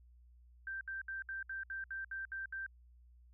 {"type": "tone bursts", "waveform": "sine", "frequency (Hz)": 1568, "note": "G6", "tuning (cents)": 0, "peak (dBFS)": -39, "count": 10, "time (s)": [0.67, 2.664], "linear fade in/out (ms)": 2, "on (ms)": 140, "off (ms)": 66, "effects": ["added 60 Hz sine -59 dBFS peak until 3.33 s"]}